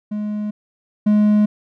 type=tone pair in turn; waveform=triangle; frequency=210 / 210 Hz; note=G#3 / G#3; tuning=+19 / +19 cents; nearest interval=unison; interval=0 cents; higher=neither; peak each=-19 / -9 dBFS; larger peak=second; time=0.11-0.51 / 1.06-1.46 s; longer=neither; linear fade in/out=10 ms; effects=none